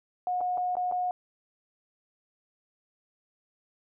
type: tone with dropouts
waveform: sine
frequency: 724 Hz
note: F#5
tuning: 38 cents flat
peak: -26 dBFS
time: 0.27-1.11 s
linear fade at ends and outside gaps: 1 ms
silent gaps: 0.407-0.412 / 0.574-0.579 / 0.754-0.768 / 0.914-0.922 s
effects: none